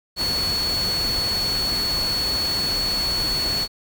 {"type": "tone in noise", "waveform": "sine", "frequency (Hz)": 4400, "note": "C#8", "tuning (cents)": -14, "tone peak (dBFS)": -21, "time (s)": [0.16, 3.68], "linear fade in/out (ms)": 50, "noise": "pink", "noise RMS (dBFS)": -29, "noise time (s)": [0.16, 3.68], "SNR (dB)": 5, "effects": []}